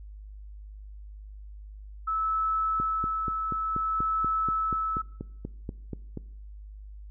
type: tone with tremolo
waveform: sine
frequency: 1305 Hz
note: E6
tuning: 18 cents flat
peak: -24 dBFS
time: 2.07-5.02 s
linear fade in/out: 10 ms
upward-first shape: sine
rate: 0.56 Hz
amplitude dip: 35%
type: click train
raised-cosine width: 3 ms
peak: -21 dBFS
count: 15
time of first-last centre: 2.8-6.173 s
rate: 4.15 Hz
effects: noise-tail reverb RT60 0.7 s tail -21 dB re dry + added 51 Hz sine -41 dBFS peak until 7.1 s